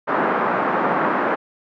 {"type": "band-pass noise", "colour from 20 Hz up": "white", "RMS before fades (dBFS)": -20, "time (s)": [0.07, 1.36], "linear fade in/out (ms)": 20, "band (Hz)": [190, 1400], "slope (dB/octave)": 24, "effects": []}